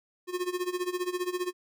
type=tone with tremolo; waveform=square; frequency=360.3 Hz; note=F#4; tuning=46 cents flat; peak=-27 dBFS; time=0.27-1.53 s; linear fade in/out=50 ms; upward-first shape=sine; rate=15 Hz; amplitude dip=85%; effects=none